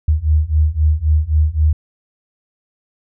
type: beating tone pair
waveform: sine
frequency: 75.1 / 78.9 Hz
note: D2 / D#2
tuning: +39 / +25 cents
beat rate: 3.8 Hz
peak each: -15 / -14 dBFS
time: 0.08-1.73 s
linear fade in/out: 5 ms
effects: none